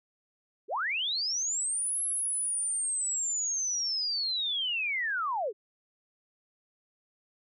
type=linear two-way sweep; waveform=sine; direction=up then down; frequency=326.2 to 11100 to 365.4 Hz; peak=-28 dBFS; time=0.68-5.53 s; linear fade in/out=50 ms; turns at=2.02 s; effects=none